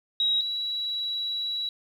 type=tone pair in turn; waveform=sine; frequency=3833 / 3907 Hz; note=A#7 / B7; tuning=+47 / -19 cents; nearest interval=unison; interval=34 cents; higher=second; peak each=-21 / -27 dBFS; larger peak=first; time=0.2-0.41 / 0.41-1.69 s; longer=second; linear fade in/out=2 ms; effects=9-bit